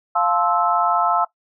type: chord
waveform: sine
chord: F major seventh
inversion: none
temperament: just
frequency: 698.5 / 873.1 / 1047.7 / 1309.6 Hz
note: F5 / A5 / C6 / E6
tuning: 0 / -14 / +2 / -12 cents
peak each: -21 / -22 / -24 / -19 dBFS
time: 0.15-1.25 s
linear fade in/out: 10 ms
effects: noise-tail reverb RT60 0.1 s tail -17 dB re dry